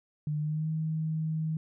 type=tone with pitch glide; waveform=sine; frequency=150.3 to 158.05 Hz; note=D3 to D#3; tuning=+40 to +27 cents; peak=-28 dBFS; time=0.27-1.57 s; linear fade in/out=2 ms; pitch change=+87 cents; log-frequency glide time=0.39-0.69 s; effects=none